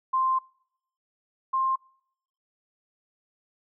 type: tone pair in turn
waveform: sine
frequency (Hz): 1046.5 / 1056.8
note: C6 / C6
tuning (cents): 0 / +17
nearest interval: unison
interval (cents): 17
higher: second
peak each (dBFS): -21 / -22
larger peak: first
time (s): 0.13-0.39 / 1.53-1.76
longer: first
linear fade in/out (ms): 10
effects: noise-tail reverb RT60 0.7 s tail -25 dB re dry